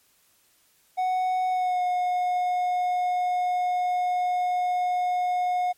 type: tone with pitch glide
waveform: triangle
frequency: 740 to 722.3 Hz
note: F#5 to F#5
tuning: 0 to -42 cents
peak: -20 dBFS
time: 0.97-5.73 s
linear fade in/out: 20 ms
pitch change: -42 cents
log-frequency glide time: 1.49-1.83 s
effects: white hiss -63 dBFS RMS until 5.77 s + MP3 64 kbps

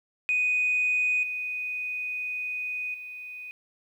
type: tone with level steps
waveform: sine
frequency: 2489 Hz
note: D#7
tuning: in tune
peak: -21 / -29 / -37 dBFS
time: 0.29-3.51 s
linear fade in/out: 0 ms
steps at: 1.23 / 2.94 s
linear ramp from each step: 2 ms
effects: tanh soft clip ceiling -17 dBFS + 10-bit

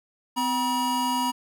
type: tone pair together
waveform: square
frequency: 254.8 / 962 Hz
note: C4 / B5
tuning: -46 / -46 cents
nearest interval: octave + major seventh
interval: 2300 cents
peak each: -29 / -25 dBFS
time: 0.36-1.32 s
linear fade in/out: 20 ms
effects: none

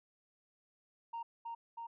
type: tone with echo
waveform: sine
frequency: 927 Hz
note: A#5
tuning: 10 cents flat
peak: -37 dBFS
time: 1.13-1.23 s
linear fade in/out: 10 ms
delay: 320 ms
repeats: 2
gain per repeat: -2 dB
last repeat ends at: 1.87 s
effects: tanh soft clip ceiling -37 dBFS

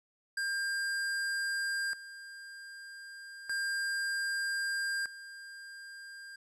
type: tone with tremolo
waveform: square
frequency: 1600 Hz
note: G6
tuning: 35 cents sharp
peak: -32 dBFS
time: 0.37-6.36 s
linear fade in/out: 5 ms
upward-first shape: square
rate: 0.32 Hz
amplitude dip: 80%
effects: resampled to 24000 Hz + 12-bit

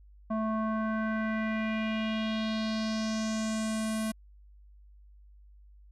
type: tone with low-pass filter sweep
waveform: square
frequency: 219.3 Hz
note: A3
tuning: 6 cents flat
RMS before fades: -31 dBFS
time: 0.3-4.12 s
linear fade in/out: 10 ms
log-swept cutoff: 950 to 11000 Hz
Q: 2.8
effects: added 50 Hz sine -52 dBFS peak until 5.91 s

